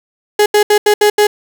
35% pulse tone bursts at uneven times, 417.5 Hz, G#4, 9 cents sharp, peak -5 dBFS, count 6, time 0.39-0.46 / 0.54-0.63 / 0.7-0.78 / 0.86-0.94 / 1.01-1.1 / 1.18-1.27 s, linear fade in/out 5 ms, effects none

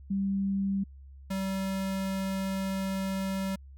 sine / square tone pair in turn, 196 / 192.3 Hz, G3 / G3, 0 / -33 cents, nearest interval unison, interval 33 cents, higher first, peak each -26 / -30 dBFS, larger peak first, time 0.1-0.84 / 1.3-3.56 s, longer second, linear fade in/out 10 ms, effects added 68 Hz sine -46 dBFS peak until 3.77 s

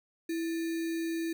sine tone with sample-and-hold, 329.6 Hz, E4, in tune, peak -30 dBFS, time 0.29-1.33 s, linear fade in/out 5 ms, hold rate 2100 Hz, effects none

